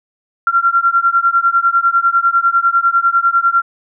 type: beating tone pair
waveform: sine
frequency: 1369 / 1379 Hz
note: F6 / F6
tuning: -35 / -22 cents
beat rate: 10 Hz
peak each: -13 dBFS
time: 0.47-3.62 s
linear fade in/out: 2 ms
effects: none